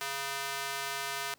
square tone with high-pass filter, 138.2 Hz, C#3, 5 cents flat, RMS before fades -36 dBFS, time 0.01-1.34 s, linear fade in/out 0 ms, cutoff 1100 Hz, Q 0.76, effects pink hiss -64 dBFS RMS until 1.38 s + high-pass 80 Hz 12 dB/octave

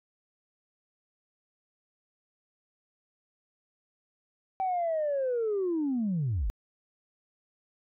sine linear sweep, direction down, 772 to 38.89 Hz, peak -25 dBFS, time 4.6-6.5 s, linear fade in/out 0 ms, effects tanh soft clip ceiling -23 dBFS

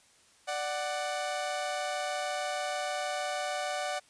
sawtooth tone pair together, 590 / 744.1 Hz, D5 / F#5, +8 / +10 cents, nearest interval major third, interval 402 cents, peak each -31 / -30 dBFS, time 0.47-4 s, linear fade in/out 20 ms, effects white hiss -62 dBFS RMS until 4.09 s + resampled to 22050 Hz

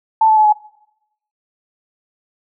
sine tone with pitch steps, 883 / 870.3 / 857.9 / 845.6 Hz, A5 / A5 / A5 / G#5, +6 / -19 / -44 / +31 cents, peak -8 dBFS, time 0.21-0.526 s, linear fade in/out 5 ms, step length 79 ms, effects noise-tail reverb RT60 0.8 s tail -21 dB re dry

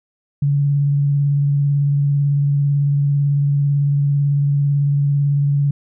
sine tone with vibrato, 142.4 Hz, C#3, 47 cents sharp, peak -13 dBFS, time 0.42-5.71 s, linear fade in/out 5 ms, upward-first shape sine, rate 18 Hz, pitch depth 20 cents each way, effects none

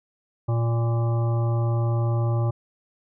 harmonic tone with a mistuned harmonic, 116.54 Hz, A#2, in tune, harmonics 1 / 3 / 5 / 7 / 9 / 10, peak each -20 / -33 / -34 / -37 / -42 / -40 dBFS, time 0.48-2.51 s, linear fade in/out 10 ms, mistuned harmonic 9, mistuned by -30 cents, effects none

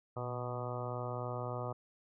harmonic tone with a mistuned harmonic, 123.47 Hz, B2, in tune, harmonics 1 / 2 / 3 / 4 / 5 / 6 / 7 / 8 / 9 / 10, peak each -40 / -50 / -47 / -44 / -44 / -47 / -50 / -50 / -49 / -47 dBFS, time 0.16-1.73 s, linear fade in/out 10 ms, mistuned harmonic 1, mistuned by -54 cents, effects none

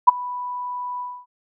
sine tone with ADSR envelope, 987.8 Hz, B5, in tune, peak -3 dBFS, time 0.07-1.26 s, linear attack 15 ms, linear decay 16 ms, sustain -23 dB, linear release 260 ms, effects none

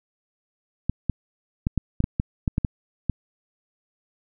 clicks, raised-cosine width 5 ms, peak -9 dBFS, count 11, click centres 0.896 / 1.097 / 1.669 / 1.777 / 2.004 / 2.041 / 2.199 / 2.478 / 2.581 / 2.648 / 3.097 s, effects none

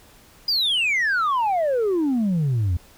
sine exponential sweep, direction down, 4978 to 81.9 Hz, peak -16 dBFS, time 0.48-2.77 s, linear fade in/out 5 ms, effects tanh soft clip ceiling -17 dBFS + pink hiss -51 dBFS RMS until 2.97 s

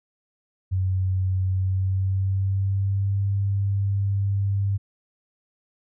sine tone with pitch glide, 93.7 to 99.21 Hz, F#2 to G2, +22 to +21 cents, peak -20 dBFS, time 0.71-4.78 s, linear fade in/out 20 ms, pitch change +99 cents, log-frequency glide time 1.46-3.22 s, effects none

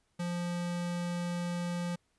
square tone, 174.61 Hz, F3, in tune, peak -33 dBFS, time 0.19-1.96 s, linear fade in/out 10 ms, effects pink hiss -75 dBFS RMS until 2.18 s + resampled to 24000 Hz

